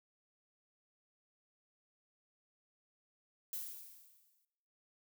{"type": "noise with exponential decay", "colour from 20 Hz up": "violet", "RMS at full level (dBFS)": -40, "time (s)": [3.53, 4.45], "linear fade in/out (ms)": 1, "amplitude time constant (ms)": 200, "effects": ["noise-tail reverb RT60 1.0 s tail -19 dB re dry"]}